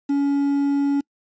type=tone with quantisation; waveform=triangle; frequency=281.8 Hz; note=C#4; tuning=29 cents sharp; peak=-15 dBFS; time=0.09-1.01 s; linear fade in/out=10 ms; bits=7; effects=noise-tail reverb RT60 0.1 s tail -26 dB re dry + resampled to 16000 Hz